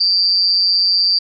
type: tone with amplitude modulation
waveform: sine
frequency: 4700 Hz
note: D8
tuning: 1 cent sharp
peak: -8 dBFS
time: 0-1.19 s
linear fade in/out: 10 ms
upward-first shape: sine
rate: 184 Hz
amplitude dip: 75%
effects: none